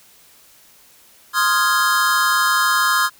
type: chord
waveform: square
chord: F minor seventh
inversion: second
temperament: equal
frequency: 1046.5 / 1244.5 / 1396.9 / 1661.2 Hz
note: C6 / Eb6 / F6 / Ab6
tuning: 0 / 0 / 0 / 0 cents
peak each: -21 dBFS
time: 1.33-3.1 s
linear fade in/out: 50 ms
effects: white hiss -50 dBFS RMS until 3.19 s